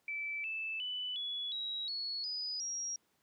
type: tone with pitch steps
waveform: sine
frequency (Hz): 2318 / 2632 / 2989 / 3394 / 3854 / 4376 / 4969 / 5642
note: D7 / E7 / F#7 / G#7 / B7 / C#8 / D#8 / F8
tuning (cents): -23 / -3 / +17 / +37 / -43 / -23 / -3 / +17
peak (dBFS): -36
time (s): 0.08-2.96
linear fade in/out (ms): 2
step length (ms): 360
effects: pink hiss -75 dBFS RMS until 3.22 s + high-pass 150 Hz 12 dB/octave